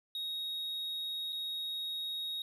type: tone with dropouts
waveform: triangle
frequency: 3763 Hz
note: A#7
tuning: 16 cents sharp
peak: -34 dBFS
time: 0.15-2.42 s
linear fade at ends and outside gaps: 2 ms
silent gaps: 1.324-1.328 s
effects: none